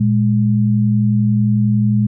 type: tone pair together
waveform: sine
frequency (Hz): 116.57 / 207.7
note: A#2 / G#3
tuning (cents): 0 / 0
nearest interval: minor seventh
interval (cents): 1000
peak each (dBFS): -14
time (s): 0-2.07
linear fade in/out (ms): 10
effects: none